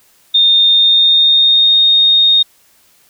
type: tone with pitch glide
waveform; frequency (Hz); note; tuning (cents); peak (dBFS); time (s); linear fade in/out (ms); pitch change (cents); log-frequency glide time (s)
sine; 3648 to 3699; A#7 to A#7; -38 to -14; -6; 0.34-2.43; 10; +24; 0.7-1.78
effects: white hiss -51 dBFS RMS until 3.09 s